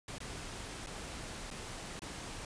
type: noise with dropouts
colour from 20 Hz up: pink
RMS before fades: -44 dBFS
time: 0.08-2.45 s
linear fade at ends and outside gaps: 2 ms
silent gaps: 0.184-0.203 / 0.863-0.87 / 1.504-1.511 / 1.994-2.019 s
effects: resampled to 22050 Hz